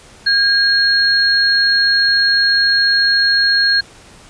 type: tone pair together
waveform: sine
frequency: 1618 / 4284 Hz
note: G#6 / C8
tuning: -46 / +40 cents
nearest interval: octave + perfect fourth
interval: 1686 cents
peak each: -13 dBFS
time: 0.26-3.81 s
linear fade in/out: 10 ms
effects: pink hiss -42 dBFS RMS until 4.29 s + resampled to 22050 Hz